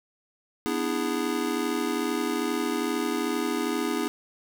square chord, E dominant seventh, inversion second, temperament just, 247.2 / 296.7 / 329.6 / 412 Hz, B3 / D4 / E4 / G#4, +2 / +18 / 0 / -14 cents, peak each -32 dBFS, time 0.66-4.08 s, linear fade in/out 0 ms, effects none

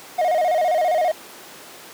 triangle tone with vibrato, 672 Hz, E5, 33 cents sharp, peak -14 dBFS, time 0.18-1.12 s, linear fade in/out 10 ms, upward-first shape square, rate 15 Hz, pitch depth 120 cents each way, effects pink hiss -40 dBFS RMS until 1.93 s + high-pass 300 Hz 12 dB/octave

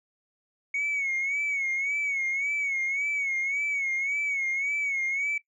sine tone with vibrato, 2217 Hz, C#7, in tune, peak -24 dBFS, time 0.74-5.38 s, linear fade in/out 5 ms, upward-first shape sine, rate 1.8 Hz, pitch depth 77 cents each way, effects noise-tail reverb RT60 0.1 s tail -17 dB re dry + tanh soft clip ceiling -23 dBFS

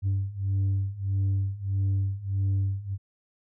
sine beating tone pair, 96.7 / 98.3 Hz, G2 / G2, -23 / +5 cents, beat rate 1.6 Hz, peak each -26 / -24 dBFS, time 0.02-2.98 s, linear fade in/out 50 ms, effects tanh soft clip ceiling -21 dBFS

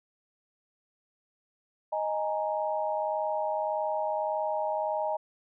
sine chord, D# suspended fourth, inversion none, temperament equal, 622.3 / 830.6 / 932.3 Hz, D#5 / G#5 / A#5, 0 / 0 / 0 cents, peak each -30 / -32 / -34 dBFS, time 1.92-5.17 s, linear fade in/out 10 ms, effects none

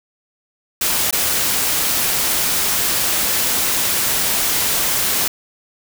white noise with dropouts, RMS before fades -18 dBFS, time 0.81-5.28 s, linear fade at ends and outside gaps 5 ms, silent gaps 1.109-1.126 s, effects none

